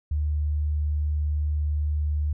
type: tone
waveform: sine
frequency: 74.8 Hz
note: D2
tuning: 32 cents sharp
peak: -22 dBFS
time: 0.11-2.33 s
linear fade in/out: 5 ms
effects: none